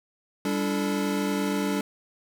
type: tone cluster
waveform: square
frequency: 196.3 / 288.7 / 337.2 / 437.3 Hz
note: G3 / D4 / E4 / A4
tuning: +3 / -30 / +39 / -11 cents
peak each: -29 / -29 / -37 / -33 dBFS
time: 0.45-1.81 s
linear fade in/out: 2 ms
effects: none